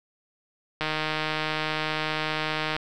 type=click train; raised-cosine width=0.3 ms; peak=-11 dBFS; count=304; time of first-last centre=0.81-2.765 s; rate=155 Hz; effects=none